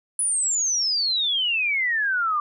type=exponential sweep; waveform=sine; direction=down; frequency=10100 to 1171 Hz; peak=-20 dBFS; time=0.19-2.4 s; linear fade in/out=2 ms; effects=none